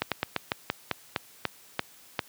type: slowing click train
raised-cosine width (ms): 0.3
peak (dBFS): -9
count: 11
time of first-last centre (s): 0.02-2.192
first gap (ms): 97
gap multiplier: 1.17
effects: white hiss -54 dBFS RMS until 2.28 s + high-pass 80 Hz 12 dB/octave